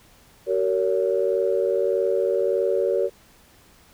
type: tone cluster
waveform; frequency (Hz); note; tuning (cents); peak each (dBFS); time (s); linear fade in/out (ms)
sine; 379.1 / 460.7 / 564; F#4 / A#4 / C#5; +42 / -20 / +30; -23; 0.46-3.1; 50
effects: tanh soft clip ceiling -9 dBFS + pink hiss -54 dBFS RMS until 3.93 s